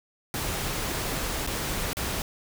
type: noise with dropouts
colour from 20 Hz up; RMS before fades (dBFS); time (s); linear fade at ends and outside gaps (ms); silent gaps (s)
pink; -30; 0.34-2.22; 1; 1.466-1.473 / 1.932-1.969
effects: none